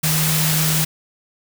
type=tone in noise; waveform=sine; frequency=156.4 Hz; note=D#3; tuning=9 cents sharp; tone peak=-19 dBFS; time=0.03-0.85 s; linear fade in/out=10 ms; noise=white; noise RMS=-20 dBFS; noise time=0.03-0.85 s; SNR=-2 dB; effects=none